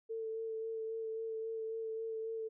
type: tone with vibrato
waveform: sine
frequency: 446.3 Hz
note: A4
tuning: 25 cents sharp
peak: -37 dBFS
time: 0.09-2.49 s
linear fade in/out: 20 ms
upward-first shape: sine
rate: 3.7 Hz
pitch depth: 16 cents each way
effects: none